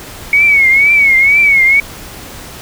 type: tone with vibrato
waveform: sine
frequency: 2221 Hz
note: C#7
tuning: 3 cents sharp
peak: -5 dBFS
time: 0.33-1.8 s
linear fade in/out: 2 ms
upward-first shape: triangle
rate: 2.1 Hz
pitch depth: 110 cents each way
effects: pink hiss -30 dBFS RMS until 2.61 s

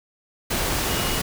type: tone in noise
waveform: sine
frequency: 2890 Hz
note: F#7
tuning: 41 cents flat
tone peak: -33 dBFS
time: 0.88-1.19 s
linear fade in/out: 10 ms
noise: pink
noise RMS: -24 dBFS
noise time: 0.5-1.22 s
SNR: -12 dB
effects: none

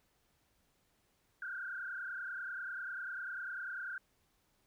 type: tone with frequency modulation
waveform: sine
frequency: 1497 Hz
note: F#6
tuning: 20 cents sharp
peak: -39 dBFS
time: 1.42-3.98 s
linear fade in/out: 2 ms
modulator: 30.2 Hz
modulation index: 3
effects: pink hiss -75 dBFS RMS until 4.66 s

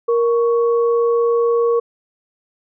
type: tone pair together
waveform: sine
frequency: 468.3 / 1113.8 Hz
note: A#4 / C#6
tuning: +8 / +8 cents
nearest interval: octave + minor third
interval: 1500 cents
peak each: -13 / -24 dBFS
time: 0.08-1.8 s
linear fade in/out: 10 ms
effects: none

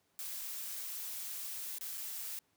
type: noise with dropouts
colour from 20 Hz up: blue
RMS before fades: -42 dBFS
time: 0.19-2.39 s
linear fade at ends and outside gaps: 0 ms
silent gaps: 1.784-1.81 / 1.975-1.979 s
effects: pink hiss -75 dBFS RMS until 2.56 s + high-pass 100 Hz 12 dB/octave

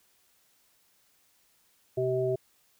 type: harmonic tone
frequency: 128.1 Hz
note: C3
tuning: 36 cents flat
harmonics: 1 / 3 / 5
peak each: -33 / -27 / -31 dBFS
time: 1.97-2.36 s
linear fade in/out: 10 ms
effects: white hiss -67 dBFS RMS until 2.79 s

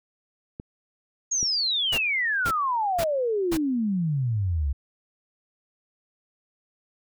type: clicks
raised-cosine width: 3 ms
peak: -22 dBFS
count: 2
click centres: 0.599 / 1.429 s
type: exponential sweep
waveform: sine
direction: down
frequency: 6700 to 65.41 Hz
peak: -22 dBFS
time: 1.31-4.73 s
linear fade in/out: 10 ms
type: noise bursts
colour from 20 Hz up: pink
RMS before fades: -30 dBFS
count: 4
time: 1.92-3.574 s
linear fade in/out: 10 ms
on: 61 ms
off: 470 ms
effects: none

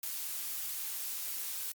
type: noise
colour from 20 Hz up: blue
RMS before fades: -38 dBFS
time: 0.03-1.72 s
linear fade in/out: 2 ms
effects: Opus 48 kbps

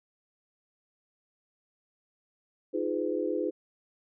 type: chord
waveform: sine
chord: F half-diminished seventh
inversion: third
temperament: equal with one note detuned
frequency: 311.1 / 349.2 / 415.3 / 505.4 Hz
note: Eb4 / F4 / Ab4 / Cb5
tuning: 0 / 0 / 0 / +40 cents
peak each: -33 dBFS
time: 2.73-3.51 s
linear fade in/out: 20 ms
effects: none

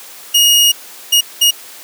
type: tone bursts at uneven times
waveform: sawtooth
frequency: 2872 Hz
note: F7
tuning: 48 cents sharp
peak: -4 dBFS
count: 3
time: 0.34-0.72 / 1.12-1.21 / 1.41-1.51 s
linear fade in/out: 10 ms
effects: white hiss -35 dBFS RMS until 1.83 s + high-pass 300 Hz 12 dB/octave

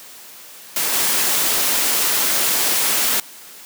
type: noise with level steps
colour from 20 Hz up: white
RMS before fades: -20 / -18 dBFS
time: 0.76-3.2 s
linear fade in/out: 2 ms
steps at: 0.93 s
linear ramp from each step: 10 ms
effects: white hiss -40 dBFS RMS until 3.65 s + high-pass 200 Hz 12 dB/octave

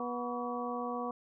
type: harmonic tone with a mistuned harmonic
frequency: 243.4 Hz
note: B3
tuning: 25 cents flat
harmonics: 1 / 2 / 3 / 4 / 5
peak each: -39 / -39 / -40 / -44 / -40 dBFS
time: 0-1.11 s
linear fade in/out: 2 ms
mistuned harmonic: 5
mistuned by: -120 cents
effects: none

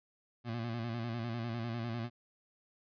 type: tone with vibrato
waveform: 25% pulse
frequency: 116.54 Hz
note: A#2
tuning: in tune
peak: -32 dBFS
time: 0.44-2.1 s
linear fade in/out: 50 ms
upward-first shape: square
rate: 10 Hz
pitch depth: 52 cents each way
effects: resampled to 11025 Hz

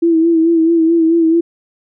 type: tone with vibrato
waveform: sine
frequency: 329.6 Hz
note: E4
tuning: in tune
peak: -8 dBFS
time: 0.02-1.41 s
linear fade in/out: 10 ms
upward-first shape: sine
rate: 4.6 Hz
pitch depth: 45 cents each way
effects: none

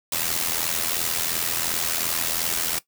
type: noise with amplitude modulation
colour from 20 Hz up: white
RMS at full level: -22 dBFS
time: 0.12-2.79 s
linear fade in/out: 5 ms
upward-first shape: sine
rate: 82.8 Hz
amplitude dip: 70%
effects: noise-tail reverb RT60 0.1 s tail -17 dB re dry

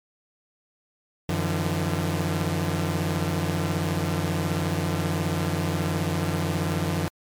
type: tone cluster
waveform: sawtooth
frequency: 92.2 / 151.1 / 169.7 Hz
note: F#2 / D3 / F3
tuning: -6 / +50 / -49 cents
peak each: -24 dBFS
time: 1.29-7.08 s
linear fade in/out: 0 ms
effects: MP3 96 kbps

